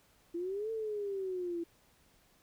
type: exponential two-way sweep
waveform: sine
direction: up then down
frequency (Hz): 334.2 to 451.4 to 334.2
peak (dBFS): -34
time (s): 0.34-1.64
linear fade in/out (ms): 10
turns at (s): 0.71
effects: pink hiss -67 dBFS RMS until 2.42 s